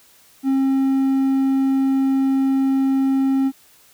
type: tone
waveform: triangle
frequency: 268.6 Hz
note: C4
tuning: 46 cents sharp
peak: -13 dBFS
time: 0.43-3.52 s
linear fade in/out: 50 ms
effects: white hiss -52 dBFS RMS until 3.93 s